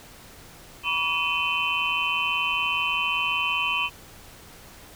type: tone cluster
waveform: sine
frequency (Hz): 972 / 1137 / 2509 / 2674 / 3050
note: B5 / C#6 / D#7 / E7 / G7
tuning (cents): -28 / +44 / +14 / +24 / -48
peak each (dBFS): -32 / -31 / -27 / -28 / -29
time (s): 0.83-3.9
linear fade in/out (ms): 50
effects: pink hiss -47 dBFS RMS until 4.95 s